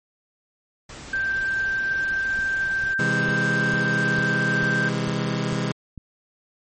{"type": "noise", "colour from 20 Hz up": "pink", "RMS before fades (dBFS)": -39, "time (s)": [0.89, 2.94], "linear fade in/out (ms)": 5}
{"type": "tone", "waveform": "sine", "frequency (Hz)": 1568, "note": "G6", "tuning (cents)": 0, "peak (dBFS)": -21, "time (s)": [1.13, 4.89], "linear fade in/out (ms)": 5}
{"type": "click train", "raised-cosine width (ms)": 5, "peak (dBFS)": -25, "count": 9, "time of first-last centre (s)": [2.39, 5.977], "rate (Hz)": 2.23}
{"type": "chord", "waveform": "sawtooth", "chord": "C augmented", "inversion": "none", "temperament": "just", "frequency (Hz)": [130.81, 163.52, 204.4], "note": ["C3", "E3", "G#3"], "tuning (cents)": [0, -14, -27], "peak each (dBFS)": -23, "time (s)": [2.99, 5.72], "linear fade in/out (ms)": 5}
{"effects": ["MP3 32 kbps"]}